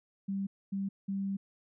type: tone bursts at uneven times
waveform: sine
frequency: 196 Hz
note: G3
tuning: in tune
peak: -31 dBFS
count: 3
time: 0.28-0.47 / 0.72-0.89 / 1.08-1.37 s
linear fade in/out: 10 ms
effects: none